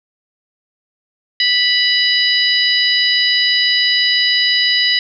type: harmonic tone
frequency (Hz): 986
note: B5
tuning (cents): -3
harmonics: 2 / 3 / 4 / 5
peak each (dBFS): -17 / -17 / -17 / -17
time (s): 1.4-4.99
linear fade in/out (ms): 2
effects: none